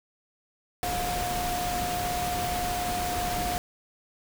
sine tone in noise, 714 Hz, F5, 38 cents sharp, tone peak -29 dBFS, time 0.83-3.58 s, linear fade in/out 0 ms, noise pink, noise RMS -32 dBFS, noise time 0.83-3.58 s, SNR 0 dB, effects none

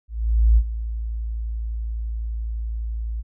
sine tone with ADSR envelope, 55.9 Hz, A1, 28 cents sharp, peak -10 dBFS, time 0.08-3.23 s, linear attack 490 ms, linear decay 60 ms, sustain -14 dB, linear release 33 ms, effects none

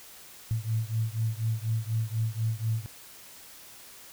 sine beating tone pair, 110 / 114.1 Hz, A2 / A#2, 0 / -37 cents, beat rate 4.1 Hz, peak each -29 / -30 dBFS, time 0.51-2.86 s, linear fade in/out 0 ms, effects white hiss -49 dBFS RMS until 4.12 s

